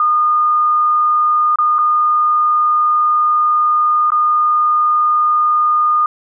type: tone with dropouts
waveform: sine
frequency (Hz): 1221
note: D#6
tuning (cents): -33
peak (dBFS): -10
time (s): 0-6.06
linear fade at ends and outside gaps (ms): 2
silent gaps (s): 1.558-1.586 / 1.784-1.788 / 4.104-4.119
effects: none